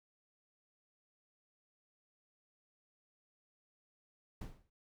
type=noise with exponential decay; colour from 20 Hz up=brown; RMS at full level=-40 dBFS; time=4.41-4.7 s; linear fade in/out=5 ms; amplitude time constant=61 ms; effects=none